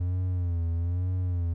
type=tone with vibrato; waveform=triangle; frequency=87.6 Hz; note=F2; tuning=6 cents sharp; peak=-23 dBFS; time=0-1.54 s; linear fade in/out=10 ms; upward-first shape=sine; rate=1.1 Hz; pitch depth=81 cents each way; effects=none